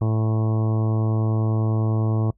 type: harmonic tone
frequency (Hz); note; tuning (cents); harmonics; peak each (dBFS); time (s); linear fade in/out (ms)
110; A2; 0; 1 / 2 / 3 / 4 / 5 / 6 / 7 / 8 / 9 / 10; -19 / -29 / -30 / -34 / -38 / -37 / -41 / -43 / -43 / -41; 0.01-2.31; 5
effects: noise-tail reverb RT60 0.1 s tail -24 dB re dry + added 50 Hz sine -58 dBFS peak until 2.37 s